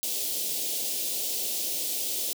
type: band-stop noise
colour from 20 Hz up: white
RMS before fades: -30 dBFS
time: 0.03-2.33 s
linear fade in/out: 0 ms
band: 610 to 3000 Hz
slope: 24 dB/octave
effects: high-pass 300 Hz 12 dB/octave